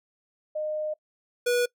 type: tone pair in turn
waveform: sine / square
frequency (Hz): 613 / 486.5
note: D#5 / B4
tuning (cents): -26 / -26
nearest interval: major third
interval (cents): 400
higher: first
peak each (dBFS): -27 / -22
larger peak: second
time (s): 0.55-0.94 / 1.46-1.66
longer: first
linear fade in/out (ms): 10
effects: noise-tail reverb RT60 0.1 s tail -22 dB re dry